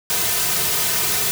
white noise with comb filter, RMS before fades -20 dBFS, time 0.1-1.31 s, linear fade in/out 0 ms, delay 3.6 ms, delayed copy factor -0.9, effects none

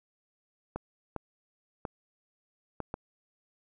clicks, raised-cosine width 1 ms, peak -20 dBFS, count 5, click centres 0.76 / 1.163 / 1.852 / 2.803 / 2.941 s, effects none

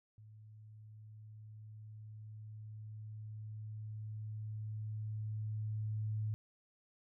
sine tone with level ramp, 107.7 Hz, A2, 37 cents flat, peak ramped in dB -54 to -34 dBFS, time 0.18-6.34 s, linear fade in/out 0 ms, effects none

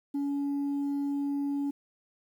sine tone, 282.7 Hz, C#4, 34 cents sharp, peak -25 dBFS, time 0.14-1.71 s, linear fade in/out 10 ms, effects tanh soft clip ceiling -27 dBFS + 10-bit

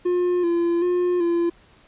triangle tone with vibrato, 349 Hz, F4, 1 cent flat, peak -16 dBFS, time 0.05-1.5 s, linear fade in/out 10 ms, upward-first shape square, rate 1.3 Hz, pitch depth 36 cents each way, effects pink hiss -54 dBFS RMS until 1.87 s + resampled to 8000 Hz

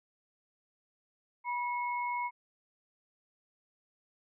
sine tone pair together, 972 / 2182 Hz, B5 / C#7, -28 / -28 cents, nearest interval octave + major second, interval 1400 cents, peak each -32 / -39 dBFS, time 1.44-2.31 s, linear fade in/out 50 ms, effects none

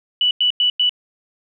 sine tone bursts, 2960 Hz, F#7, in tune, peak -13 dBFS, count 4, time 0.21-0.894 s, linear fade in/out 2 ms, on 99 ms, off 96 ms, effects none

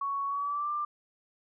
sine tone with pitch glide, 1114 to 1187.1 Hz, C#6 to D6, +8 to +18 cents, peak -29 dBFS, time 0.01-0.85 s, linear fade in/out 5 ms, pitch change +110 cents, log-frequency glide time 0.27-0.71 s, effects none

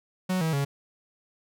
45% pulse tone with pitch steps, 184.9 / 160.96 / 140.13 Hz, F#3 / E3 / C#3, -1 / -41 / +19 cents, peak -24 dBFS, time 0.29-0.65 s, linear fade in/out 10 ms, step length 120 ms, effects none

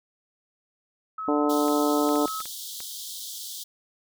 sine tone, 1288 Hz, E6, 41 cents flat, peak -30 dBFS, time 1.18-2.42 s, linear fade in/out 5 ms
harmonic tone, 147.6 Hz, D3, 9 cents sharp, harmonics 2 / 3 / 4 / 5 / 6 / 7, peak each -23 / -27 / -29 / -31 / -33 / -34 dBFS, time 1.28-2.26 s, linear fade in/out 2 ms
pink high-pass noise, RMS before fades -37 dBFS, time 1.49-3.64 s, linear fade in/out 10 ms, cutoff 3200 Hz, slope 96 dB/octave
clicks, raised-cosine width 0.3 ms, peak -25 dBFS, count 7, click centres 1.683 / 2.09 / 2.157 / 2.28 / 2.404 / 2.456 / 2.804 s
effects none

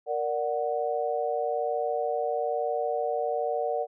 sine chord, Bb augmented, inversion none, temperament equal, 466.2 / 587.3 / 740 Hz, Bb4 / D5 / F#5, 0 / 0 / 0 cents, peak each -30 dBFS, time 0.06-3.87 s, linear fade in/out 50 ms, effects none

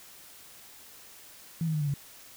sine tone with pitch steps, 164.81 / 158.37 / 152.18 / 146.24 / 140.52 Hz, E3 / D#3 / D#3 / D3 / C#3, 0 / +31 / -38 / -7 / +24 cents, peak -26 dBFS, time 1.61-1.94 s, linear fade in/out 2 ms, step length 66 ms, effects white hiss -51 dBFS RMS until 2.36 s

